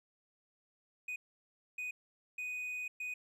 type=tone bursts at uneven times; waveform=triangle; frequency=2489 Hz; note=D#7; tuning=in tune; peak=-36 dBFS; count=4; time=1.08-1.16 / 1.78-1.91 / 2.38-2.88 / 3-3.14 s; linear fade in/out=5 ms; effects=none